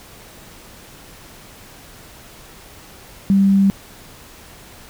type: tone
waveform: sine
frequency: 196 Hz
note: G3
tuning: in tune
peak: -10 dBFS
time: 3.3-3.7 s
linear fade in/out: 0 ms
effects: pink hiss -42 dBFS RMS until 4.89 s